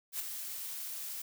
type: noise with ADSR envelope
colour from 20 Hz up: blue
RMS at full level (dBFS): -34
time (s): 0.12-1.22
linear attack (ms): 77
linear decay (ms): 10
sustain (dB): -7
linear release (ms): 5
effects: none